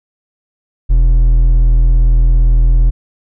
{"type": "tone with hard clipping", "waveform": "triangle", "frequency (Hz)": 41.2, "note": "E1", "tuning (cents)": 0, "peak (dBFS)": -7, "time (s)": [0.89, 2.91], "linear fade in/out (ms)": 20, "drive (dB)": 8, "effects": []}